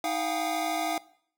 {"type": "tone cluster", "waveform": "square", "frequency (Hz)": [316.5, 694, 747, 808, 1237], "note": ["D#4", "F5", "F#5", "G#5", "D#6"], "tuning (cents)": [30, -11, 16, -48, -10], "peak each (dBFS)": [-35, -31, -35, -37, -39], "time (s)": [0.04, 0.98], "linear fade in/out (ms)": 2, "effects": ["noise-tail reverb RT60 0.6 s tail -20 dB re dry"]}